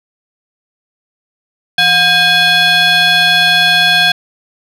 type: tone with frequency modulation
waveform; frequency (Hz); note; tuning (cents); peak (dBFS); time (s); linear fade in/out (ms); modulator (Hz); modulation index
sine; 2489; D#7; 0; -4; 1.78-4.12; 5; 885; 1.8
effects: tanh soft clip ceiling -6 dBFS